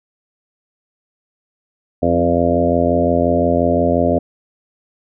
harmonic tone with a mistuned harmonic, 85.7 Hz, F2, 32 cents flat, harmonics 1 / 2 / 3 / 4 / 5 / 6 / 7 / 8, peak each -22 / -23 / -18 / -24 / -22 / -21 / -18 / -21 dBFS, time 2.02-4.19 s, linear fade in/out 10 ms, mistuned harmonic 3, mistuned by +17 cents, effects none

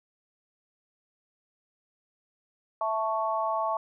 sine chord, A major, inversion second, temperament equal, 659.3 / 880 / 1108.7 Hz, E5 / A5 / C#6, 0 / 0 / 0 cents, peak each -30 dBFS, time 2.81-3.77 s, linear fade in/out 2 ms, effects none

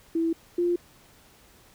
sine tone pair in turn, 329.6 / 349.2 Hz, E4 / F4, 0 / 0 cents, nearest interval minor second, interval 100 cents, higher second, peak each -22 / -21 dBFS, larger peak second, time 0.15-0.33 / 0.58-0.76 s, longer neither, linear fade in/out 5 ms, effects pink hiss -56 dBFS RMS until 1.74 s

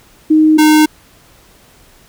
sine / square tone pair in turn, 311.1 / 307.2 Hz, D#4 / D#4, 0 / -22 cents, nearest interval unison, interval 22 cents, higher first, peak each -5 / -6 dBFS, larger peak first, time 0.3-0.58 / 0.58-0.86 s, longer neither, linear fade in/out 10 ms, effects pink hiss -46 dBFS RMS until 2.08 s

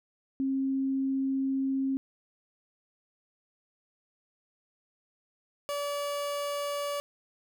sine / 30% pulse tone pair in turn, 268.5 / 575 Hz, C4 / D5, +45 / -37 cents, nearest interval octave + minor second, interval 1318 cents, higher second, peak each -26 / -28 dBFS, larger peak first, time 0.4-1.97 / 5.69-7 s, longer first, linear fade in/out 0 ms, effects none

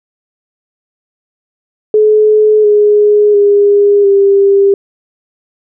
sine tone with pitch steps, 427.5 / 417 / 406.8 / 396.8 Hz, A4 / G#4 / G#4 / G4, -50 / +7 / -36 / +21 cents, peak -4 dBFS, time 1.94-4.74 s, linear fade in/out 2 ms, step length 700 ms, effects none

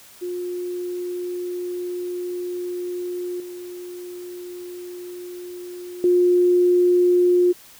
sine tone with level steps, 356.5 Hz, F4, 36 cents sharp, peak -25 / -32 / -13 dBFS, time 0.21-7.53 s, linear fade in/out 20 ms, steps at 3.4 / 6.04 s, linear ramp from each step 2 ms, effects white hiss -47 dBFS RMS until 7.79 s

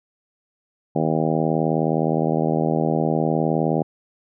harmonic tone, 79.5 Hz, D#2, 38 cents sharp, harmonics 2 / 3 / 4 / 5 / 6 / 7 / 8 / 9 / 10, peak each -23 / -25 / -26 / -27 / -28 / -28 / -29 / -30 / -30 dBFS, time 0.95-3.83 s, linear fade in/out 10 ms, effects none

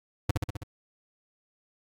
square tone with echo, 101.4 Hz, G#2, 41 cents flat, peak -21 dBFS, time 0.29-0.31 s, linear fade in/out 5 ms, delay 65 ms, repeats 5, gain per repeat -3 dB, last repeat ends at 0.635 s, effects AAC 64 kbps

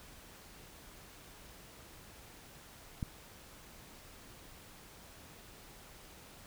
click, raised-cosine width 5 ms, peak -23 dBFS, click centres 3.028 s, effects pink hiss -55 dBFS RMS until 6.46 s

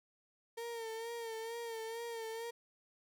35% pulse tone with vibrato, 457.4 Hz, A#4, 33 cents flat, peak -39 dBFS, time 0.57-2.51 s, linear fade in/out 10 ms, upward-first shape sine, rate 2.2 Hz, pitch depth 48 cents each way, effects none

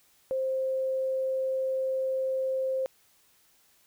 sine tone, 526 Hz, C5, 9 cents sharp, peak -26 dBFS, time 0.31-2.86 s, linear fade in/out 0 ms, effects white hiss -64 dBFS RMS until 3.86 s

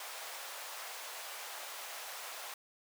pink high-pass noise, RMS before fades -45 dBFS, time 0-2.54 s, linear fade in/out 2 ms, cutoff 610 Hz, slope 24 dB/octave, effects none

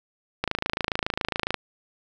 click train, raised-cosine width 0.3 ms, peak -8 dBFS, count 31, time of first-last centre 0.44-1.543 s, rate 27.2 Hz, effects none

